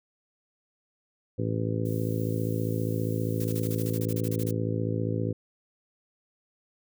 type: harmonic tone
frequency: 55 Hz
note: A1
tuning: in tune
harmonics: 2 / 3 / 4 / 5 / 6 / 7 / 8 / 9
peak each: -29 / -33 / -38 / -34 / -39 / -36 / -41 / -36 dBFS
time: 1.38-5.33 s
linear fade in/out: 10 ms
type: noise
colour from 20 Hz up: violet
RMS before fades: -47 dBFS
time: 1.85-3.99 s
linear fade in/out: 5 ms
type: noise bursts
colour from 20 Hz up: blue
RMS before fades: -39 dBFS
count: 15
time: 3.4-4.511 s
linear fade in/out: 5 ms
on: 47 ms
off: 29 ms
effects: none